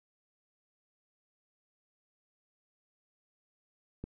click, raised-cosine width 3 ms, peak -26 dBFS, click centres 4.04 s, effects none

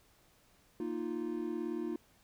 triangle chord, Bb suspended fourth, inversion none, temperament equal, 233.1 / 311.1 / 349.2 Hz, Bb3 / Eb4 / F4, 0 / 0 / 0 cents, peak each -39 / -37 / -36 dBFS, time 0.8-1.96 s, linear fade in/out 2 ms, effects pink hiss -67 dBFS RMS until 2.23 s

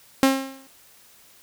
sawtooth tone with exponential decay, 268.2 Hz, C4, 43 cents sharp, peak -8 dBFS, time 0.23-0.67 s, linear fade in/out 0 ms, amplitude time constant 95 ms, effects white hiss -53 dBFS RMS until 1.42 s

